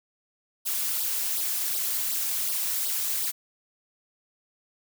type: noise with flanger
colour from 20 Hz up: blue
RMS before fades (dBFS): -28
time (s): 0.65-3.32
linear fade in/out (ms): 20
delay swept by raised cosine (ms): 0.21 to 4.21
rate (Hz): 2.7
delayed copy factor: +0.7
effects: none